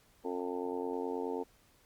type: harmonic tone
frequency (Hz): 89.5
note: F2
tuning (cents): +43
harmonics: 3 / 4 / 5 / 6 / 7 / 8 / 9 / 10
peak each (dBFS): -40 / -41 / -37 / -50 / -51 / -49 / -47 / -44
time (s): 0.24-1.44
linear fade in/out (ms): 20
effects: pink hiss -66 dBFS RMS until 1.85 s + Opus 48 kbps